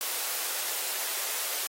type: high-pass noise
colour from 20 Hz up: white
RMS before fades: -32 dBFS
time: 0.01-1.67 s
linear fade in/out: 0 ms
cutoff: 410 Hz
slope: 24 dB/octave
effects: AAC 48 kbps